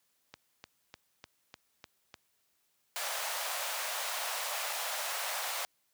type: click train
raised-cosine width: 0.2 ms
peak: -28 dBFS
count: 7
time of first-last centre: 0.34-2.142 s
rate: 3.33 Hz
type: high-pass noise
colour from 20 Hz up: pink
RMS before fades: -36 dBFS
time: 2.96-5.65 s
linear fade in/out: 0 ms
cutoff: 570 Hz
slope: 48 dB/octave
effects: white hiss -75 dBFS RMS until 5.93 s + high-pass 60 Hz 12 dB/octave